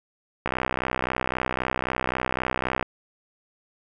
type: click train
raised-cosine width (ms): 0.5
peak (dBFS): -9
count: 152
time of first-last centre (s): 0.46-2.827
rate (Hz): 63.8
effects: none

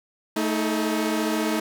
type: tone cluster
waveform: sawtooth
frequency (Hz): 221 / 315.4 / 427.2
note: A3 / D#4 / G#4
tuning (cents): +8 / +24 / +49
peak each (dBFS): -22 / -21 / -29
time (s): 0.36-1.6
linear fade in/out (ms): 5
effects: none

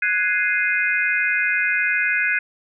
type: chord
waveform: sine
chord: Ab dominant seventh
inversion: third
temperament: equal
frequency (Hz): 1480 / 1661.2 / 2093 / 2489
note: Gb6 / Ab6 / C7 / Eb7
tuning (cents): 0 / 0 / 0 / 0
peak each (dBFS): -23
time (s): 0.02-2.39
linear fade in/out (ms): 5
effects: none

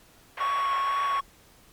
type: band-pass noise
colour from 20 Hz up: white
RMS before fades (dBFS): -36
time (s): 0.37-1.2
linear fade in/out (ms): 5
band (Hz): 580 to 2300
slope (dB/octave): 24
type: tone with vibrato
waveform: triangle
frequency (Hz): 1108.7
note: C#6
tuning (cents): 0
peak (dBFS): -22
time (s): 0.4-1.21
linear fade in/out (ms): 10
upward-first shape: triangle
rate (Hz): 2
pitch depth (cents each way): 18
effects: pink hiss -56 dBFS RMS until 1.72 s + MP3 96 kbps

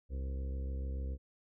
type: harmonic tone with a mistuned harmonic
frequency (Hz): 67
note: C2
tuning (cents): +42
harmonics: 1 / 2 / 3 / 4 / 5 / 6 / 7 / 8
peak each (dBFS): -35 / -50 / -53 / -53 / -58 / -59 / -55 / -56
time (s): 0.09-1.18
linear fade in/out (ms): 50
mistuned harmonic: 8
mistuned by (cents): -47
effects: none

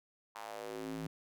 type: tone with high-pass filter sweep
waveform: square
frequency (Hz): 54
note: A1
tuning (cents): -32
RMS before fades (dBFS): -43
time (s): 0.35-1.07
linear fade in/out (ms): 5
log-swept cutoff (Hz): 960 to 180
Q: 2.8
effects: none

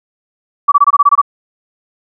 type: tone bursts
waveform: sine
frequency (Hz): 1147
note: D6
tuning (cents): -41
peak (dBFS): -3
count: 9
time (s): 0.68-1.216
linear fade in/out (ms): 10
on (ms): 40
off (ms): 22
effects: none

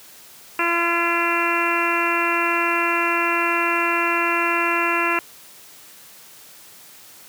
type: harmonic tone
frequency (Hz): 341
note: F4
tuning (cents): -41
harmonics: 1 / 2 / 3 / 4 / 5 / 6 / 7 / 8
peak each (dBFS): -26 / -30 / -24 / -25 / -27 / -29 / -26 / -25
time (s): 0.59-5.19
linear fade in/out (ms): 2
effects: white hiss -45 dBFS RMS until 7.28 s + high-pass 100 Hz 12 dB/octave

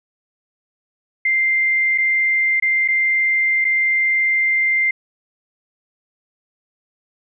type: tone with dropouts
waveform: sine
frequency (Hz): 2093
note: C7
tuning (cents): 0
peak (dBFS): -14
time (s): 1.25-4.91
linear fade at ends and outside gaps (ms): 5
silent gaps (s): 1.978-1.982 / 2.6-2.623 / 2.878-2.884 / 3.645-3.649
effects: none

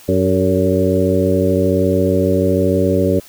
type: harmonic tone with a mistuned harmonic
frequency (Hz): 94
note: F#2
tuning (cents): +28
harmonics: 1 / 2 / 3 / 4 / 5 / 6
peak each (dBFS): -19 / -19 / -19 / -19 / -19 / -19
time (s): 0.08-3.2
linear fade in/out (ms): 10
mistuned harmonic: 5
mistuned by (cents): -48
effects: white hiss -42 dBFS RMS until 3.28 s

